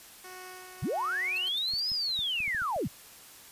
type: tone with tremolo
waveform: 10% pulse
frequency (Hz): 368.3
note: F#4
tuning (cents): -8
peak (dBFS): -35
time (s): 0.24-1.49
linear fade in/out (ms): 5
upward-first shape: sine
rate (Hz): 1.4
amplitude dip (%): 40
type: linear two-way sweep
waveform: sine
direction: up then down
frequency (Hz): 69.3 to 5180 to 69.3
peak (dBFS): -28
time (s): 0.82-2.88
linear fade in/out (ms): 10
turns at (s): 1.91
type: tone bursts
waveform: 45% pulse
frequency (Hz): 4274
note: C8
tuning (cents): +36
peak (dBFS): -36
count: 6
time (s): 1.36-1.905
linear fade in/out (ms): 5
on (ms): 20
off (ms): 85
type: clicks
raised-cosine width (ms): 5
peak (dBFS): -35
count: 8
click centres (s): 1.737 / 1.918 / 2.191 / 2.404 / 2.479 / 2.548 / 2.619 / 2.763
effects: white hiss -51 dBFS RMS until 3.51 s + resampled to 32000 Hz